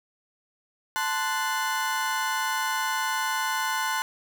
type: chord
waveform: 35% pulse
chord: F# diminished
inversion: first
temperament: equal with one note detuned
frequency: 880 / 1039.9 / 1480 Hz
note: A5 / C6 / F#6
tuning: 0 / -11 / 0 cents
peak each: -28 dBFS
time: 0.96-4.02 s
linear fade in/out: 0 ms
effects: none